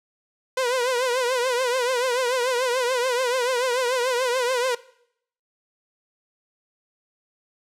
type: tone with vibrato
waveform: sawtooth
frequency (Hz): 500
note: B4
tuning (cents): +21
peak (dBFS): -17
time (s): 0.57-4.75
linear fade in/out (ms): 5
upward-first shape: triangle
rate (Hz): 6.9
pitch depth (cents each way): 110
effects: noise-tail reverb RT60 0.7 s tail -20 dB re dry + low-pass 10000 Hz 12 dB/octave